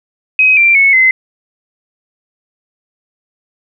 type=tone with pitch steps; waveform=sine; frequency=2529 / 2360 / 2202 / 2054 Hz; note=D#7 / D7 / C#7 / C7; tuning=+28 / +8 / -12 / -33 cents; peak=-5 dBFS; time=0.39-1.11 s; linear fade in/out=2 ms; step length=180 ms; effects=none